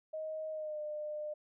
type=tone with pitch glide; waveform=sine; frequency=627 to 602.8 Hz; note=D#5 to D5; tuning=+13 to +45 cents; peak=-37 dBFS; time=0.13-1.34 s; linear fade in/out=10 ms; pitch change=-68 cents; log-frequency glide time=0.51-0.8 s; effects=none

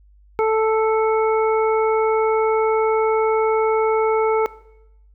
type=harmonic tone; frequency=440 Hz; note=A4; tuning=in tune; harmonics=1 / 2 / 3 / 5; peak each=-16 / -22 / -26 / -30 dBFS; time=0.39-4.46 s; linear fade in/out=0 ms; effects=noise-tail reverb RT60 0.8 s tail -18 dB re dry + added 50 Hz sine -48 dBFS peak until 5.14 s

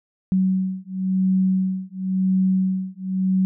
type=beating tone pair; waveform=sine; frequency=187.6 / 188.55 Hz; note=F#3 / F#3; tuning=+24 / +33 cents; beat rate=0.95 Hz; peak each=-21 dBFS; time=0.32-3.45 s; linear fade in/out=0 ms; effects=none

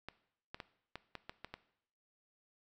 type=clicks; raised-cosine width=0.3 ms; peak=-27 dBFS; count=8; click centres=0.086 / 0.545 / 0.602 / 0.956 / 1.153 / 1.295 / 1.446 / 1.54 s; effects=noise-tail reverb RT60 0.7 s tail -17 dB re dry

